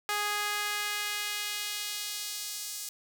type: tone with high-pass filter sweep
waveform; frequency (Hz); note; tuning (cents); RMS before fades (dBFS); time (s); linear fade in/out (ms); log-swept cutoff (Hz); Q
sawtooth; 414.8; G#4; -2; -34; 0.09-2.89; 0; 1100 to 6200; 0.99
effects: none